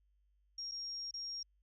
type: tone with dropouts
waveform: sine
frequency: 5580 Hz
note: F8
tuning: 2 cents flat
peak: -40 dBFS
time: 0.58-1.43 s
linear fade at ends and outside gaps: 5 ms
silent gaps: 0.714-0.718 / 1.111-1.139 s
effects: added 50 Hz sine -70 dBFS peak until 1.62 s